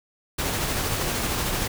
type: noise with tremolo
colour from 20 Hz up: pink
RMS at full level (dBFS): -25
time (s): 0.38-1.68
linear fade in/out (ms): 10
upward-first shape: sine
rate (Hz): 13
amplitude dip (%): 25
effects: none